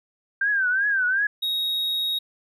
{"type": "tone with vibrato", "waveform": "sine", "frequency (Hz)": 1568, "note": "G6", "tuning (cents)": 0, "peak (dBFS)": -19, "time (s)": [0.41, 1.27], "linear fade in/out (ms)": 5, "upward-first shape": "triangle", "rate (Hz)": 2.7, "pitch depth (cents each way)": 140}
{"type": "tone", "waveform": "triangle", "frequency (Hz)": 3772, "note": "A#7", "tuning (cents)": 20, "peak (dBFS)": -21, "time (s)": [1.42, 2.19], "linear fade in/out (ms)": 10}
{"effects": []}